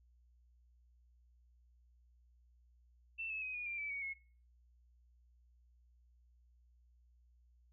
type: tone with pitch steps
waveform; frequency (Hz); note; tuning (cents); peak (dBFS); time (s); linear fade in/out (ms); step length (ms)
sine; 2675 / 2597 / 2522 / 2449 / 2378 / 2309 / 2242 / 2177; E7 / E7 / D#7 / D#7 / D7 / D7 / C#7 / C#7; +25 / -26 / +23 / -28 / +21 / -30 / +19 / -32; -39; 3.18-4.14; 20; 120
effects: noise-tail reverb RT60 0.4 s tail -20 dB re dry + added 60 Hz sine -65 dBFS peak until 7.72 s